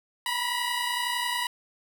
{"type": "tone pair together", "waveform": "15% pulse", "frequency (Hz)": [956.9, 987.8], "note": ["A#5", "B5"], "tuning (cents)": [45, 0], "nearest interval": "minor second", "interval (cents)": 55, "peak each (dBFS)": -23, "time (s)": [0.26, 1.47], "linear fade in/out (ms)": 2, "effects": []}